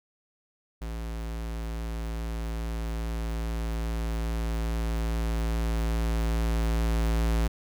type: tone with level ramp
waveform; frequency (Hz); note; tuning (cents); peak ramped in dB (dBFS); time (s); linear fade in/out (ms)
square; 56.1; A1; +34; -33 to -23; 0.81-7.48; 10
effects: none